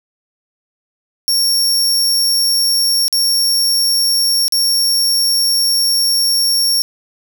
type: tone with dropouts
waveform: sawtooth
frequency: 5510 Hz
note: F8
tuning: 24 cents flat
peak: -9 dBFS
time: 1.28-6.82 s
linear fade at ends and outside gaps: 0 ms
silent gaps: 3.081-3.127 / 4.481-4.523 s
effects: 7-bit